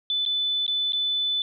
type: tone with dropouts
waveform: sine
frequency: 3500 Hz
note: A7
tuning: 10 cents flat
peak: -22 dBFS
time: 0.1-1.42 s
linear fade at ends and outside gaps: 1 ms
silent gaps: 0.252-0.261 / 0.665-0.679 / 0.922-0.932 s
effects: none